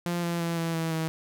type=tone with pitch steps; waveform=sawtooth; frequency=173.4 / 170.82 / 168.27 / 165.76 / 163.29 / 160.86 Hz; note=F3 / F3 / E3 / E3 / E3 / E3; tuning=-12 / -38 / +36 / +10 / -16 / -42 cents; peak=-23 dBFS; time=0.06-1.08 s; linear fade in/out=0 ms; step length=170 ms; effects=none